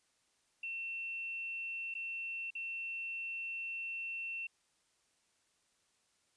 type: tone with dropouts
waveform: sine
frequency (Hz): 2700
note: E7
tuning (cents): +41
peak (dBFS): -38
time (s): 0.63-4.47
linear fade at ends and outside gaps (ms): 5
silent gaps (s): 1.941-1.95 / 2.505-2.551
effects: white hiss -75 dBFS RMS until 6.36 s + resampled to 22050 Hz